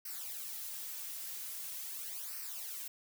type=noise with flanger; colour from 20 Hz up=blue; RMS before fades=-43 dBFS; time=0.05-2.88 s; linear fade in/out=5 ms; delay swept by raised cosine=0.28 to 4.08 ms; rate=0.43 Hz; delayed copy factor=-0.7; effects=none